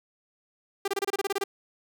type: tone bursts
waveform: sawtooth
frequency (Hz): 396.4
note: G4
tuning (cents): +19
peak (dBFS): -21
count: 11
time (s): 0.85-1.439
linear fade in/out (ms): 5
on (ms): 29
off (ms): 27
effects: none